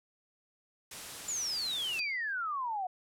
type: noise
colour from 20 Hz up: white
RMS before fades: -43 dBFS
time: 0.91-2 s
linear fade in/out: 5 ms
type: exponential sweep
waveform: sine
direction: down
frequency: 7200 to 717 Hz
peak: -32 dBFS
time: 1.28-2.87 s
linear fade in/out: 5 ms
type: tone with exponential decay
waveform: sine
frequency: 4699 Hz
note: D8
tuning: in tune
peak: -33 dBFS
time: 1.99-2.33 s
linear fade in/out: 0 ms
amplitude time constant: 73 ms
effects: low-pass 11000 Hz 12 dB/octave